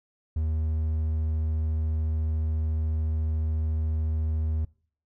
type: tone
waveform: triangle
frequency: 78.5 Hz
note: D#2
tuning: 16 cents sharp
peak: -22 dBFS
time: 0.36-4.65 s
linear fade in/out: 5 ms
effects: noise-tail reverb RT60 0.5 s tail -24 dB re dry